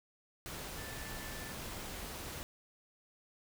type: tone in noise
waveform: sine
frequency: 1760 Hz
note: A6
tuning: in tune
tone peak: -51 dBFS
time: 0.78-1.52 s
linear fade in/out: 0 ms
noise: pink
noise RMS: -44 dBFS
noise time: 0.46-2.43 s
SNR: -10 dB
effects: none